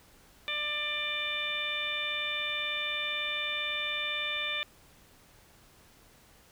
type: harmonic tone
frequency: 594 Hz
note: D5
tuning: 20 cents sharp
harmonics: 1 / 2 / 3 / 4 / 5 / 6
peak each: -44 / -42 / -39 / -34 / -40 / -35 dBFS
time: 0.48-4.63 s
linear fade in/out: 0 ms
effects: pink hiss -59 dBFS RMS until 6.51 s